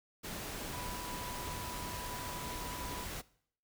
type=tone in noise; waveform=sine; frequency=985 Hz; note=B5; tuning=5 cents flat; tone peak=-45 dBFS; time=0.72-3.05 s; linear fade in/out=20 ms; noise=pink; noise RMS=-42 dBFS; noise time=0.23-3.22 s; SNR=-6 dB; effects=noise-tail reverb RT60 0.6 s tail -20 dB re dry